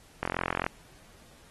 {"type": "click train", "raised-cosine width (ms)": 0.5, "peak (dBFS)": -13, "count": 20, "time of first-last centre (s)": [0.23, 0.665], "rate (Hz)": 43.7, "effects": ["pink hiss -57 dBFS RMS until 1.5 s", "AAC 32 kbps"]}